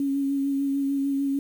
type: tone with vibrato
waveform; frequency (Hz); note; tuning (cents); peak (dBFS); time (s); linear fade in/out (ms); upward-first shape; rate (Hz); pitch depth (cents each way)
sine; 276.7; C#4; -3; -22; 0-1.39; 2; sine; 6.7; 20
effects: 8-bit